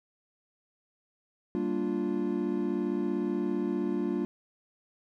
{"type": "chord", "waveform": "triangle", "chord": "G minor seventh", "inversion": "none", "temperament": "equal", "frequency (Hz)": [196, 233.1, 293.7, 349.2], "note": ["G3", "Bb3", "D4", "F4"], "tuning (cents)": [0, 0, 0, 0], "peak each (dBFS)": [-32, -32, -31, -30], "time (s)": [1.55, 4.25], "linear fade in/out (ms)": 0, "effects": []}